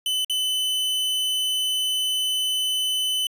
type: tone with dropouts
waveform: 45% pulse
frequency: 3020 Hz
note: F#7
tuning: 35 cents sharp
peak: -21 dBFS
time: 0.06-3.27 s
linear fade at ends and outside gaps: 2 ms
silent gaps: 0.247-0.297 s
effects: resampled to 32000 Hz